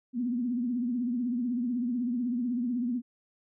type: tone with vibrato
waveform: sine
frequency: 243.3 Hz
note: B3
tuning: 26 cents flat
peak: -27 dBFS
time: 0.13-3.02 s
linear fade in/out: 50 ms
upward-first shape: triangle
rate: 16 Hz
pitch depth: 120 cents each way
effects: none

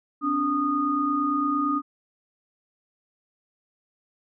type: tone cluster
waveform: sine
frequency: 260.2 / 289 / 1232 Hz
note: C4 / D4 / D#6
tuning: -9 / -28 / -17 cents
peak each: -32 / -25 / -24 dBFS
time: 0.21-1.82 s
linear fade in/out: 50 ms
effects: none

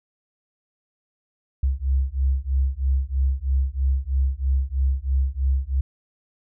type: beating tone pair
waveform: sine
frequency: 65.41 / 68.51 Hz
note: C2 / C#2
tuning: 0 / -20 cents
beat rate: 3.1 Hz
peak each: -22 dBFS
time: 1.63-5.81 s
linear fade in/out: 5 ms
effects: none

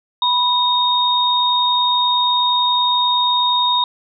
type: tone pair together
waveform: sine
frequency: 985 / 3716 Hz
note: B5 / A#7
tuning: -5 / -6 cents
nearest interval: octave + major seventh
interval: 2299 cents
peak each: -16 dBFS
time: 0.22-3.84 s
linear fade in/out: 2 ms
effects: none

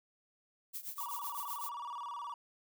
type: noise with tremolo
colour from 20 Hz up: violet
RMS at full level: -40 dBFS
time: 0.73-1.7 s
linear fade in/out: 20 ms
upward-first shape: triangle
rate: 7.9 Hz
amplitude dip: 90%
type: tone with vibrato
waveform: triangle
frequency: 1046.5 Hz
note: C6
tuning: in tune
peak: -38 dBFS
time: 0.98-2.34 s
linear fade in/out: 2 ms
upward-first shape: square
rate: 19 Hz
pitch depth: 160 cents each way
effects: none

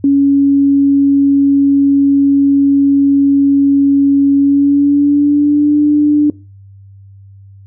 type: tone with pitch glide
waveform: sine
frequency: 279.2 to 295.8 Hz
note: C#4 to D4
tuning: +13 to +13 cents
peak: -6 dBFS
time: 0.04-6.3 s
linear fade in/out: 2 ms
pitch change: +100 cents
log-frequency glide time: 4.36-5.79 s
effects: noise-tail reverb RT60 0.3 s tail -21 dB re dry + added 98 Hz sine -35 dBFS peak until 7.66 s

